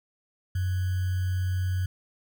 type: tone with sample-and-hold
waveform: sine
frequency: 92 Hz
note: F#2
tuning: 9 cents flat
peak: -24 dBFS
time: 0.55-1.86 s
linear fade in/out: 5 ms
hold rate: 1575 Hz
effects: none